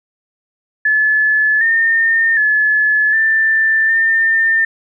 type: tone with pitch steps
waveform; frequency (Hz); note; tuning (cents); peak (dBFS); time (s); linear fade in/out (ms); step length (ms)
sine; 1724 / 1819 / 1717 / 1776 / 1804; A6 / A#6 / A6 / A6 / A6; -36 / -43 / -43 / +16 / +43; -10; 0.85-4.65; 5; 760
effects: none